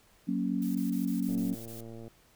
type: chord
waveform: sine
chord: F# major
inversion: none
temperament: equal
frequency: 185 / 233.1 / 277.2 Hz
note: F#3 / A#3 / C#4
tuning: 0 / 0 / 0 cents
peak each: -32 dBFS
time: 0.27-1.55 s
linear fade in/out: 20 ms
type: noise bursts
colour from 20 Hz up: blue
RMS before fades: -48 dBFS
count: 8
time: 0.62-1.807 s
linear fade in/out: 2 ms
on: 130 ms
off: 21 ms
type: click train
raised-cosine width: 2 ms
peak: -33 dBFS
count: 91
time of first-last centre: 1.29-2.079 s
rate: 114 Hz
effects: pink hiss -63 dBFS RMS until 2.35 s